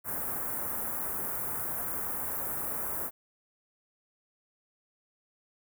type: band-stop noise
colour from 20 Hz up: white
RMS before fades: -34 dBFS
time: 0.04-3.11 s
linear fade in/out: 50 ms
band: 1500 to 11000 Hz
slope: 24 dB/octave
effects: none